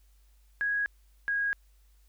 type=tone pair in turn; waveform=sine; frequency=1656 / 1641.7 Hz; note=G#6 / G#6; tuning=-5 / -20 cents; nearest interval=unison; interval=15 cents; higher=first; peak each=-26 dBFS; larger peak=neither; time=0.61-0.86 / 1.28-1.53 s; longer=neither; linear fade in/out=0 ms; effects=added 50 Hz sine -58 dBFS peak until 2.08 s + white hiss -71 dBFS RMS until 2.08 s